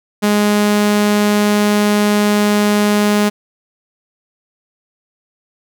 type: tone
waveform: sawtooth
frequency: 207.7 Hz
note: G#3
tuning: in tune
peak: -7 dBFS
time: 0.22-3.3 s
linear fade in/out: 20 ms
effects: none